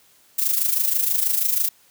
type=noise with amplitude modulation; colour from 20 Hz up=violet; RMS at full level=-18 dBFS; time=0.38-1.69 s; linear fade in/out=10 ms; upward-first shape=sine; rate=26.2 Hz; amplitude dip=65%; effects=white hiss -56 dBFS RMS until 1.9 s + high-pass 60 Hz 12 dB/octave